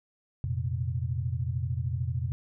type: chord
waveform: sine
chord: F suspended fourth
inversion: none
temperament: equal with one note detuned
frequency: 87.31 / 116.54 / 129.83 Hz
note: F2 / Bb2 / C3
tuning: 0 / 0 / -13 cents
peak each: -32 dBFS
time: 0.44-2.32 s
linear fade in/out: 0 ms
effects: none